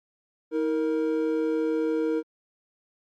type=tone pair together; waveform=triangle; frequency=319.2 / 465.5 Hz; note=D#4 / A#4; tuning=+44 / -2 cents; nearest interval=perfect fifth; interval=654 cents; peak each=-24 dBFS; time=0.51-2.23 s; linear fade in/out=50 ms; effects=Opus 48 kbps